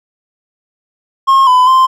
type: tone with pitch steps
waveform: triangle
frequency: 1076 / 1006 / 1043 Hz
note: C6 / B5 / C6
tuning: +48 / +32 / -6 cents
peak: -3 dBFS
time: 1.27-1.87 s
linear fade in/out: 20 ms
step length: 200 ms
effects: none